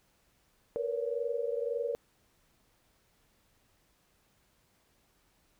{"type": "tone cluster", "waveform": "sine", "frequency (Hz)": [464.2, 486.1, 565], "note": ["A#4", "B4", "C#5"], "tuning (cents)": [-7, -28, 33], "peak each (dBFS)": [-34, -35, -36], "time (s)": [0.76, 1.95], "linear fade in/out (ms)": 0, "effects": ["pink hiss -70 dBFS RMS until 5.59 s"]}